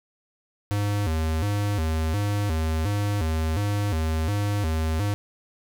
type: tone with vibrato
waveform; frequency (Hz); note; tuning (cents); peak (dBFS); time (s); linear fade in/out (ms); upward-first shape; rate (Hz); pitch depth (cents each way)
square; 90.3; F#2; -42; -23; 0.71-5.14; 0; square; 1.4; 220
effects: none